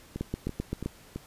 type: two click trains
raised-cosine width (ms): 3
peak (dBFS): -17 / -21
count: 6 / 4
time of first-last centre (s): 0.21-0.86 / 0.16-1.16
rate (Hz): 7.69 / 3
effects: pink hiss -54 dBFS RMS until 1.26 s + resampled to 32000 Hz